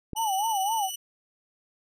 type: click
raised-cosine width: 3 ms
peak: -21 dBFS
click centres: 0.133 s
type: tone with vibrato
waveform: sine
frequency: 830 Hz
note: G#5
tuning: 1 cent flat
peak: -24 dBFS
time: 0.15-0.9 s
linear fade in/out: 50 ms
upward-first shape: sine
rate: 3.8 Hz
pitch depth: 160 cents each way
type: tone with tremolo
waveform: 15% pulse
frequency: 2960 Hz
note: F#7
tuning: in tune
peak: -24 dBFS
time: 0.16-0.96 s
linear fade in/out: 10 ms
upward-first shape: square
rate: 18 Hz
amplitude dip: 30%
effects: none